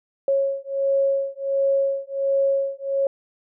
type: beating tone pair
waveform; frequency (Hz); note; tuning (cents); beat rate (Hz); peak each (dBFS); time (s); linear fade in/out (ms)
sine; 548 / 549.4; C#5 / C#5; -20 / -16; 1.4; -22; 0.28-3.07; 2
effects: none